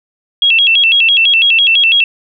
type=tone with vibrato; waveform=sine; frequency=2970 Hz; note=F#7; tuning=6 cents sharp; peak=-6 dBFS; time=0.42-2.04 s; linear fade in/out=2 ms; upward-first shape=square; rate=6 Hz; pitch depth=180 cents each way; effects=none